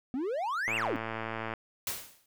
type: exponential two-way sweep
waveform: triangle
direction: up then down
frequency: 240.4 to 2862 to 240.4 Hz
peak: -28 dBFS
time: 0.14-0.96 s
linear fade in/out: 0 ms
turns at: 0.76 s
type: click train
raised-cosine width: 0.5 ms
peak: -20 dBFS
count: 97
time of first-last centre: 0.68-1.537 s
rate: 112 Hz
type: noise with exponential decay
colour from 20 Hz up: white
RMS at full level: -31 dBFS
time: 1.87-2.26 s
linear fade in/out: 2 ms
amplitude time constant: 83 ms
effects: none